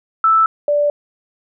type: tone pair in turn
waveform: sine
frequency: 1318.5 / 585 Hz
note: E6 / D5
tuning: 0 / -7 cents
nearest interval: octave + major second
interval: 1407 cents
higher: first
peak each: -9 / -12 dBFS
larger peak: first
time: 0.24-0.46 / 0.68-0.9 s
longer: neither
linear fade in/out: 2 ms
effects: none